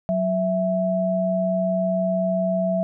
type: tone pair together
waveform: sine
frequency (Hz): 185 / 659.3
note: F#3 / E5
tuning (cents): 0 / 0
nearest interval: octave + minor seventh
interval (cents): 2200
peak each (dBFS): -23 / -21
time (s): 0.09-2.83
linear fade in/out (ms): 0
effects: none